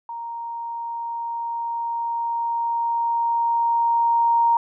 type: tone with level ramp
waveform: sine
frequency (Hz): 932.3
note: A#5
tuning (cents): 0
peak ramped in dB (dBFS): -29 to -14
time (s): 0.09-4.57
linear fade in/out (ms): 2
effects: none

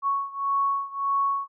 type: beating tone pair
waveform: sine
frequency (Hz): 1108.7 / 1110.4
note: C#6 / C#6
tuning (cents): 0 / +3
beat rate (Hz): 1.7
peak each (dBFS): -25 / -27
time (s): 0.02-1.48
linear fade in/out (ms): 50
effects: none

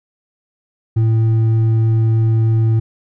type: tone with hard clipping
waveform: sine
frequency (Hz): 112.1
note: A2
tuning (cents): +33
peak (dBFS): -12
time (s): 0.96-2.8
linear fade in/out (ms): 10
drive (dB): 4
effects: none

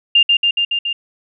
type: tone with echo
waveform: sine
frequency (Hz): 2801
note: F7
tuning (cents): +4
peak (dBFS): -7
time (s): 0.15-0.23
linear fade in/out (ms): 5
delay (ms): 140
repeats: 5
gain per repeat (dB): -2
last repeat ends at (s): 0.93
effects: none

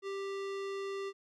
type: tone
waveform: square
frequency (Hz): 393.2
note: G4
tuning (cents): +5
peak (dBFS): -37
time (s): 0.02-1.13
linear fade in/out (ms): 50
effects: low-pass 5000 Hz 12 dB/octave

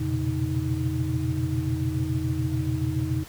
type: tone cluster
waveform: sine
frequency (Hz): 86 / 119.4 / 126.4 / 140.2 / 314.3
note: F2 / A#2 / B2 / C#3 / D#4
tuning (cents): -26 / +42 / +41 / +20 / +18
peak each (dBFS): -30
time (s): 0-3.24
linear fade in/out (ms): 10
effects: pink hiss -45 dBFS RMS until 3.28 s

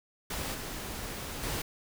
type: noise with level steps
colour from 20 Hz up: pink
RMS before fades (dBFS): -35 / -39 / -34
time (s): 0.3-1.62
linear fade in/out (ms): 5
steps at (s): 0.54 / 1.43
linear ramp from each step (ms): 5
effects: none

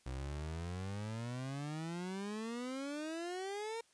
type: exponential sweep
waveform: 30% pulse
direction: up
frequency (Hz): 62.8 to 466.2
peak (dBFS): -37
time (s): 0.06-3.81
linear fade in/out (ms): 5
effects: white hiss -70 dBFS RMS until 3.93 s + resampled to 22050 Hz

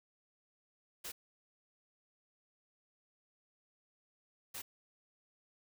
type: noise bursts at uneven times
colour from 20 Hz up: white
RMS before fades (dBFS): -44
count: 2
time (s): 1.04-1.12 / 4.54-4.62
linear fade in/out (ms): 10
effects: none

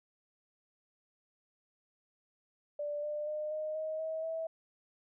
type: tone with pitch steps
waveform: sine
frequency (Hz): 587.3 / 597.2 / 607.3 / 617.6 / 628 / 638.6 / 649.4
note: D5 / D5 / D#5 / D#5 / D#5 / D#5 / E5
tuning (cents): 0 / +29 / -42 / -13 / +16 / +45 / -26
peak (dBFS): -34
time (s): 2.79-4.47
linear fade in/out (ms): 5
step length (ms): 240
effects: none

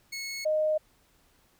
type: tone pair in turn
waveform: 20% pulse / sine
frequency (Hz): 2192 / 618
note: C#7 / D#5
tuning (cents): -20 / -12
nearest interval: octave + minor seventh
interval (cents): 2192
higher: first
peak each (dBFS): -29 / -23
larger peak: second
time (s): 0.12-0.45 / 0.45-0.78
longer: neither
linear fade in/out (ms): 10
effects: pink hiss -65 dBFS RMS until 1.59 s

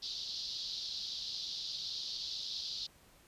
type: band-pass noise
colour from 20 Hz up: pink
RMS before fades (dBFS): -41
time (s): 0.02-2.87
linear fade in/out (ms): 10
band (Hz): 3700 to 5000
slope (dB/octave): 48
effects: pink hiss -63 dBFS RMS until 3.27 s + resampled to 32000 Hz

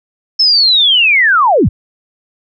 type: linear sweep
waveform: sine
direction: down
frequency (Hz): 5310 to 42.81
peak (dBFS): -6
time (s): 0.39-1.69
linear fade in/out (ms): 10
effects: none

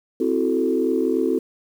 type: chord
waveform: sine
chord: F# half-diminished seventh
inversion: second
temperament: equal with one note detuned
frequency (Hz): 261.6 / 329.6 / 373 / 440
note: C4 / E4 / F#4 / A4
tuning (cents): 0 / 0 / +14 / 0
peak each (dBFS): -23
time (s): 0.2-1.39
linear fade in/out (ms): 5
effects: tanh soft clip ceiling -7 dBFS + 8-bit

